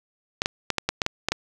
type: clicks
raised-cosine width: 0.2 ms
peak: -5 dBFS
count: 9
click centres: 0.419 / 0.459 / 0.703 / 0.783 / 0.89 / 1.018 / 1.064 / 1.286 / 1.32 s
effects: 7-bit